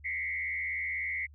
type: tone with frequency modulation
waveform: sine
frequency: 2100 Hz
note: C7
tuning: 6 cents sharp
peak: -31 dBFS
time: 0.04-1.27 s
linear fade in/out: 20 ms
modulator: 83.9 Hz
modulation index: 1.5
effects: added 73 Hz sine -51 dBFS peak until 1.34 s